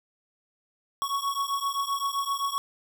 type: beating tone pair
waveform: square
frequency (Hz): 1108.7 / 1116.4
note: C#6 / C#6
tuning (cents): 0 / +12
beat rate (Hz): 7.7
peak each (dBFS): -30 / -31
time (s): 1.02-2.58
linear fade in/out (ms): 0
effects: none